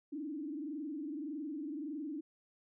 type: tone with frequency modulation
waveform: sine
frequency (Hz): 298.7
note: D4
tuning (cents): +29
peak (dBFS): -38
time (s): 0.12-2.21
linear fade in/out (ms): 10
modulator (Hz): 21.7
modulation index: 1.2
effects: none